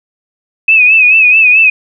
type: tone with vibrato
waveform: sine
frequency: 2554 Hz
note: D#7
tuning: 45 cents sharp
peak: -3 dBFS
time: 0.68-1.7 s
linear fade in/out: 5 ms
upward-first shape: sine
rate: 4.6 Hz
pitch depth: 72 cents each way
effects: none